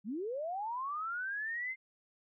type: linear sweep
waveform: sine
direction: up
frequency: 182.4 to 2106 Hz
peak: -35 dBFS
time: 0.04-1.76 s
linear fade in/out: 50 ms
effects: none